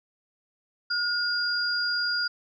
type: tone pair together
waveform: sine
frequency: 1436 / 4826 Hz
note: F6 / D8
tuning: +48 / +46 cents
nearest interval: octave + major sixth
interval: 2098 cents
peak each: -27 dBFS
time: 0.9-2.28 s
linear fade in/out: 10 ms
effects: none